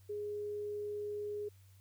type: tone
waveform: sine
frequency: 415.3 Hz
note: G#4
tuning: in tune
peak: -37 dBFS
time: 0.09-1.49 s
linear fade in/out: 10 ms
effects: added 96 Hz sine -58 dBFS peak until 1.8 s + white hiss -70 dBFS RMS until 1.8 s